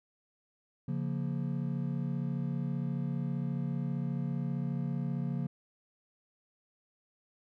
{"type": "chord", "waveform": "triangle", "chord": "Bb minor", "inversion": "first", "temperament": "just", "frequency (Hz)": [139.85, 174.81, 233.1], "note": ["Db3", "F3", "Bb3"], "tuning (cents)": [16, 2, 0], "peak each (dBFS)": [-32, -34, -36], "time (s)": [0.88, 5.47], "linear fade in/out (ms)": 5, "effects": []}